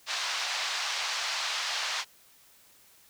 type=band-pass noise; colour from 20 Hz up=white; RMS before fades=-32 dBFS; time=0.06-2.05 s; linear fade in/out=50 ms; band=720 to 5400 Hz; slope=24 dB/octave; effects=white hiss -59 dBFS RMS until 3.09 s